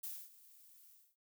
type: noise with ADSR envelope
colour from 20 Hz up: violet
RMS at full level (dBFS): -43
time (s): 0.03-1.16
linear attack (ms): 10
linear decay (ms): 250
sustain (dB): -19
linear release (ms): 260
effects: none